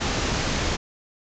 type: low-pass noise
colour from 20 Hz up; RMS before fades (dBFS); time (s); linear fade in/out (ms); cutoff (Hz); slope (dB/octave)
pink; -25; 0-0.77; 20; 7200; 96
effects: none